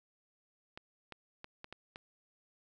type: clicks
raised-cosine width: 0.3 ms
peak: -29 dBFS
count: 6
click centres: 0.775 / 1.123 / 1.444 / 1.644 / 1.726 / 1.959 s
effects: none

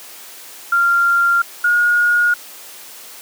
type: tone pair in turn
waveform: sine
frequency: 1389 / 1436.3 Hz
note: F6 / F6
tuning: -10 / +48 cents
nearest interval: minor second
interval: 58 cents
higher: second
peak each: -11 dBFS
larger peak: neither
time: 0.72-1.42 / 1.64-2.34 s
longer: neither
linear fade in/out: 5 ms
effects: white hiss -37 dBFS RMS until 3.21 s + high-pass 300 Hz 12 dB/octave

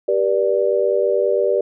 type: chord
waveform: sine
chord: G major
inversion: none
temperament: equal with one note detuned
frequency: 392 / 481.2 / 587.3 Hz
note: G4 / B4 / D5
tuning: 0 / -45 / 0 cents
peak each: -19 dBFS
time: 0.08-1.61 s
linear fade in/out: 5 ms
effects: none

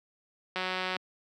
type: click train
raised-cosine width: 0.3 ms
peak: -16 dBFS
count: 76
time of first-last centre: 0.56-0.965 s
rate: 185 Hz
effects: high-pass 200 Hz 12 dB/octave

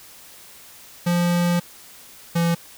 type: tone pair in turn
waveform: square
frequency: 174.3 / 169.24 Hz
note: F3 / E3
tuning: -3 / +46 cents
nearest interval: minor second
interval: 51 cents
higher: first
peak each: -18 dBFS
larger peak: neither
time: 1.06-1.6 / 2.35-2.55 s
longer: first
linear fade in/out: 10 ms
effects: white hiss -45 dBFS RMS until 2.77 s

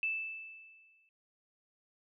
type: tone with exponential decay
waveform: sine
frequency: 2637 Hz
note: E7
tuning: in tune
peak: -29 dBFS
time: 0.03-1.09 s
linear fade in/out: 1 ms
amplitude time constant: 230 ms
effects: none

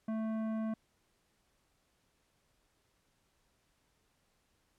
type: tone with tanh clipping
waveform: sine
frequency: 220.5 Hz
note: A3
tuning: 4 cents sharp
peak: -35 dBFS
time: 0.08-0.74 s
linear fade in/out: 5 ms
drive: 13 dB
effects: pink hiss -75 dBFS RMS until 4.78 s + low-pass 12000 Hz 12 dB/octave

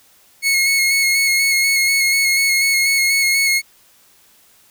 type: tone with vibrato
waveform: sawtooth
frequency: 2181 Hz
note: C#7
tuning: 29 cents flat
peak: -10 dBFS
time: 0.42-3.62 s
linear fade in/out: 50 ms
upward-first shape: square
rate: 4.1 Hz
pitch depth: 18 cents each way
effects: white hiss -52 dBFS RMS until 4.7 s

